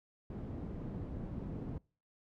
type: low-pass noise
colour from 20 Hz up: white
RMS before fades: -42 dBFS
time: 0.3-1.78 s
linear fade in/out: 2 ms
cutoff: 220 Hz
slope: 12 dB/octave
effects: noise-tail reverb RT60 0.4 s tail -25 dB re dry